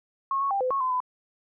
sine tone with pitch steps, 1088 / 1106 / 792 / 509 / 1096 / 1024 / 1005 Hz, C#6 / C#6 / G5 / C5 / C#6 / C6 / B5, -33 / -4 / +18 / -48 / -20 / -38 / +30 cents, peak -23 dBFS, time 0.31-1.003 s, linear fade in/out 2 ms, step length 99 ms, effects none

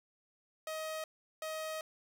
sawtooth tone bursts at uneven times, 630 Hz, D#5, 21 cents sharp, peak -34 dBFS, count 2, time 0.67-1.04 / 1.42-1.81 s, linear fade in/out 2 ms, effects none

